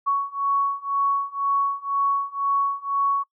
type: beating tone pair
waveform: sine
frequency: 1114 / 1116 Hz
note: C#6 / C#6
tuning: +8 / +11 cents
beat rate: 2 Hz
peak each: -24 / -23 dBFS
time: 0.06-3.24 s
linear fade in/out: 20 ms
effects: noise-tail reverb RT60 0.1 s tail -25 dB re dry